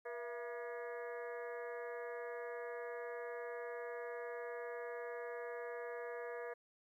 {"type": "harmonic tone with a mistuned harmonic", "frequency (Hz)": 240, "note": "B3", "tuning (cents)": -49, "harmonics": [2, 3, 4, 5, 6, 7, 8, 9], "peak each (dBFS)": [-44, -50, -55, -55, -61, -52, -59, -60], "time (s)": [0.05, 6.54], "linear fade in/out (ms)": 10, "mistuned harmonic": 3, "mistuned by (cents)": -120, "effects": ["13-bit"]}